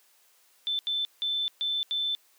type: tone bursts at uneven times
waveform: sine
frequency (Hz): 3531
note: A7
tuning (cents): +5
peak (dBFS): -26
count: 5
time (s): 0.67-0.79 / 0.87-1.05 / 1.22-1.48 / 1.61-1.83 / 1.91-2.15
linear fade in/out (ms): 0
effects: white hiss -63 dBFS RMS until 2.38 s + high-pass 400 Hz 12 dB/octave